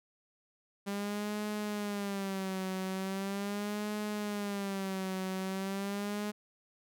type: tone with vibrato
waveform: sawtooth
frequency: 198.9 Hz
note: G3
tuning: 25 cents sharp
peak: -30 dBFS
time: 0.86-6.32 s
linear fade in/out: 20 ms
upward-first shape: sine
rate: 0.4 Hz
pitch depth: 97 cents each way
effects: none